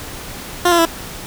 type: tone with pitch steps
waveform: 15% pulse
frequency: 352.8 / 342.2 / 331.8 Hz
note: F4 / F4 / E4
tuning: +18 / -35 / +11 cents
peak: -4 dBFS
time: 0.65-0.854 s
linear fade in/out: 5 ms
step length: 68 ms
effects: pink hiss -31 dBFS RMS until 1.26 s